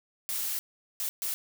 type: noise bursts at uneven times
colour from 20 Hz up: blue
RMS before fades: -32 dBFS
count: 3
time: 0.29-0.59 / 1-1.09 / 1.22-1.34 s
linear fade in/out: 0 ms
effects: none